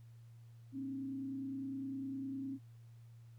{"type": "tone with frequency modulation", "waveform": "sine", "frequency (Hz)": 270.1, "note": "C#4", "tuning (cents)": -45, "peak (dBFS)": -39, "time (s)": [0.72, 2.59], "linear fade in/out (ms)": 50, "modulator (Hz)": 29.9, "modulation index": 0.42, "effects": ["added 116 Hz sine -54 dBFS peak until 3.38 s", "pink hiss -75 dBFS RMS until 3.38 s"]}